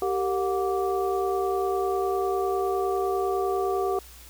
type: tone cluster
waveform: sine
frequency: 389.1 / 459 / 726 / 1165 Hz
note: G4 / A#4 / F#5 / D6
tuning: -13 / -27 / -33 / -14 cents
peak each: -25 / -33 / -29 / -33 dBFS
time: 0.02-3.99 s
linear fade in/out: 2 ms
effects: added 60 Hz sine -48 dBFS peak until 4.29 s + white hiss -49 dBFS RMS until 4.29 s